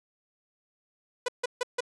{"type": "tone bursts", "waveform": "sawtooth", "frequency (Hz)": 493.9, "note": "B4", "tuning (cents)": 0, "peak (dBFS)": -22, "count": 4, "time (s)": [1.26, 1.806], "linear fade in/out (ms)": 5, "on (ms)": 24, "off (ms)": 150, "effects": ["resampled to 22050 Hz"]}